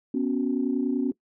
sine chord, B suspended second, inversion none, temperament equal, 246.9 / 277.2 / 370 Hz, B3 / C#4 / F#4, 0 / 0 / 0 cents, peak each -26 / -25 / -31 dBFS, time 0.14-1.12 s, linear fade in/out 5 ms, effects noise-tail reverb RT60 0.1 s tail -21 dB re dry + tanh soft clip ceiling -13 dBFS

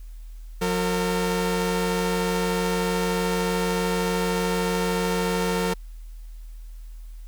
sawtooth tone pair together, 180 / 456.7 Hz, F#3 / A#4, -47 / -36 cents, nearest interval octave + major third, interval 1611 cents, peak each -21 dBFS, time 0.61-5.74 s, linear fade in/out 10 ms, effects added 40 Hz sine -36 dBFS peak until 7.27 s + white hiss -60 dBFS RMS until 7.27 s

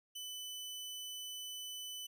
sawtooth tone, 3000 Hz, F#7, 23 cents sharp, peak -40 dBFS, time 0.15-2.07 s, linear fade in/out 10 ms, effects none

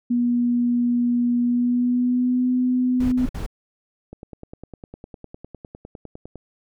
sine tone with pitch glide, 241.4 to 251.5 Hz, B3 to B3, -39 to +32 cents, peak -17 dBFS, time 0.1-3.26 s, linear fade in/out 10 ms, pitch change +71 cents, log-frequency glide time 1.41-2.5 s
brown noise bursts, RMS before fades -28 dBFS, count 3, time 3-3.464 s, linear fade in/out 5 ms, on 120 ms, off 52 ms
click train, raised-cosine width 2 ms, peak -24 dBFS, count 23, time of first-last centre 4.13-6.357 s, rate 9.88 Hz
effects none

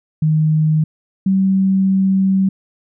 sine tone pair in turn, 155.56 / 191.8 Hz, D#3 / G3, 0 / -37 cents, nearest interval major third, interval 363 cents, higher second, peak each -11 dBFS, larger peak neither, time 0.22-0.84 / 1.26-2.49 s, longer second, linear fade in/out 5 ms, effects none

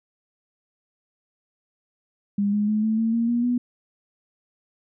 sine tone with pitch steps, 202.3 / 207.9 / 213.6 / 219.5 / 225.5 / 231.7 / 238.1 / 244.6 Hz, G#3 / G#3 / G#3 / A3 / A3 / A#3 / A#3 / B3, -45 / +2 / +49 / -4 / +43 / -10 / +37 / -16 cents, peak -19 dBFS, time 2.38-3.58 s, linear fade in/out 5 ms, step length 150 ms, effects none

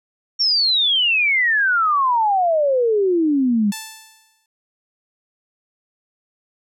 sine exponential sweep, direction down, 5588 to 196 Hz, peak -14 dBFS, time 0.39-3.72 s, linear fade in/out 20 ms
5% pulse tone with exponential decay, 880 Hz, A5, in tune, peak -14 dBFS, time 3.72-4.46 s, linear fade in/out 2 ms, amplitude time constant 160 ms
effects none

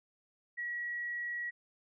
sine tone, 1919 Hz, A#6, 50 cents sharp, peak -35 dBFS, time 0.57-1.51 s, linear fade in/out 20 ms, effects none

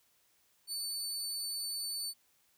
25% pulse tone, 4505 Hz, C#8, 27 cents sharp, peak -31 dBFS, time 0.67-2.14 s, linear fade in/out 50 ms, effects white hiss -71 dBFS RMS until 2.57 s

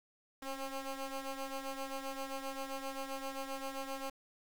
15% pulse ring-modulated tone, 269.8 Hz, C#4, 47 cents flat, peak -30 dBFS, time 0.42-4.1 s, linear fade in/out 5 ms, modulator 266 Hz, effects 10-bit

